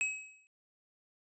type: tone with exponential decay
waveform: square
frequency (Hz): 2558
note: D#7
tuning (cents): +47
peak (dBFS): -28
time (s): 0.01-0.47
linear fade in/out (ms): 0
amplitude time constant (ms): 100
effects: resampled to 22050 Hz